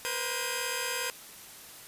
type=tone cluster; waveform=10% pulse; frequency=477.8 / 515 / 1600 / 2511 Hz; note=A#4 / C5 / G6 / D#7; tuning=+43 / -28 / +35 / +15 cents; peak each=-28 dBFS; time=0.05-1.1 s; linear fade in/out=0 ms; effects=white hiss -48 dBFS RMS until 1.87 s + resampled to 32000 Hz